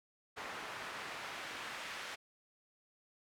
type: noise with band-pass filter sweep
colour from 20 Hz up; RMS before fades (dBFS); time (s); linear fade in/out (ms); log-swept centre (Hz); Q
pink; -45; 0.36-2.16; 20; 1300 to 2100; 0.88
effects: none